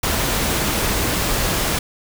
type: noise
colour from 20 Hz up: pink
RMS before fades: -20 dBFS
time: 0.03-1.79 s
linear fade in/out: 5 ms
effects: none